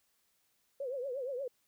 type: tone with vibrato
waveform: sine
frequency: 523.3 Hz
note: C5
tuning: in tune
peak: -35 dBFS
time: 0.8-1.48 s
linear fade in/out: 5 ms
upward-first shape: triangle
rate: 8.5 Hz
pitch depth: 170 cents each way
effects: white hiss -75 dBFS RMS until 1.67 s